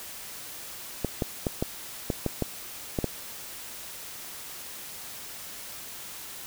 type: clicks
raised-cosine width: 2 ms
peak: -12 dBFS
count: 9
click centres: 1.047 / 1.222 / 1.468 / 1.625 / 2.102 / 2.263 / 2.423 / 2.988 / 3.043 s
effects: white hiss -41 dBFS RMS until 6.46 s